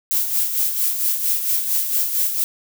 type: noise with tremolo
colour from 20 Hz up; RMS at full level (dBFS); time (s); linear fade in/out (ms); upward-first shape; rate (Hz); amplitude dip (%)
violet; -18; 0.11-2.44; 0; sine; 4.4; 55
effects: none